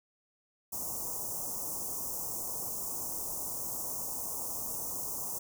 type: band-stop noise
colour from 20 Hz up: white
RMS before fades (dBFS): -37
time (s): 0.72-5.39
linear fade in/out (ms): 10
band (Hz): 1100 to 5800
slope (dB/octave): 48
effects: none